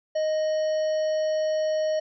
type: harmonic tone with a mistuned harmonic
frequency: 622.3 Hz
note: D#5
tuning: in tune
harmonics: 1 / 3 / 5 / 7 / 9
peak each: -22 / -42 / -45 / -46 / -45 dBFS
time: 0.15-2 s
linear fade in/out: 10 ms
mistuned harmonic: 5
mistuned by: -57 cents
effects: none